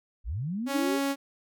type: linear sweep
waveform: sine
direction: up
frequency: 40.23 to 421.1 Hz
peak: -29 dBFS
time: 0.24-1 s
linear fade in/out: 50 ms
type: tone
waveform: sawtooth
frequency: 277.2 Hz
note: C#4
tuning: in tune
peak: -22 dBFS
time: 0.66-1.16 s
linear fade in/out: 50 ms
effects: none